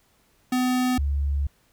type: tone pair in turn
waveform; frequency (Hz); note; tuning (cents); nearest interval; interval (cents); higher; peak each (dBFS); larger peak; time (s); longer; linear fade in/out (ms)
square / sine; 252.3 / 70.64; B3 / C#2; +37 / +33; octave + minor seventh; 2204; first; -21; neither; 0.52-0.98 / 0.98-1.47; second; 5
effects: pink hiss -63 dBFS RMS until 1.72 s